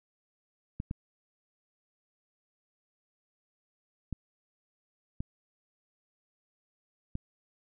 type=clicks; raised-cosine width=5 ms; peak=-22 dBFS; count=5; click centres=0.801 / 0.911 / 4.127 / 5.205 / 7.154 s; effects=none